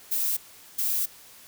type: noise bursts at uneven times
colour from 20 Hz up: violet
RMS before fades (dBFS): -26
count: 2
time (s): 0.11-0.37 / 0.78-1.06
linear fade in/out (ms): 10
effects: white hiss -50 dBFS RMS until 1.47 s